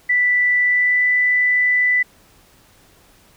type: tone with pitch glide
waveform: sine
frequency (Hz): 1975.5 to 1988.1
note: B6 to B6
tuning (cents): 0 to +11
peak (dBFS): -13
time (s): 0.09-2.03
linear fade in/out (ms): 10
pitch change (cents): +11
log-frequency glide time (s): 0.62-1.05
effects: pink hiss -52 dBFS RMS until 3.36 s